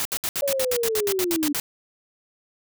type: noise bursts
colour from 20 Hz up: white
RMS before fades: -26 dBFS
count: 14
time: 0-1.599 s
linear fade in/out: 0 ms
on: 52 ms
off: 67 ms
type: linear sweep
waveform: sine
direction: down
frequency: 572 to 284 Hz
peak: -22 dBFS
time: 0.42-1.53 s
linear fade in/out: 10 ms
effects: none